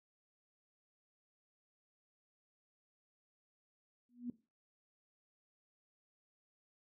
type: tone with exponential growth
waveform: sine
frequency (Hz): 242.8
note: B3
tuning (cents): -29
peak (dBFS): -35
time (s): 4.09-4.3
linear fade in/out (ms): 2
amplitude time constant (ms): 45
effects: noise-tail reverb RT60 0.3 s tail -17 dB re dry